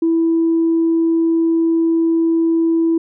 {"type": "tone", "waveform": "sine", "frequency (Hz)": 329.6, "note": "E4", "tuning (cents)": 0, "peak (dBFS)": -11, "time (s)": [0.02, 2.98], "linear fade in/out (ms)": 5, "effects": ["tanh soft clip ceiling -8 dBFS"]}